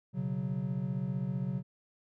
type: chord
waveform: triangle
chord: B suspended second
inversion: none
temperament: just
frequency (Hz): 123.47 / 138.9 / 185.21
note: B2 / C#3 / F#3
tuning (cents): 0 / +4 / +2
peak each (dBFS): -36 / -33 / -33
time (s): 0.13-1.63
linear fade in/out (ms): 50
effects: none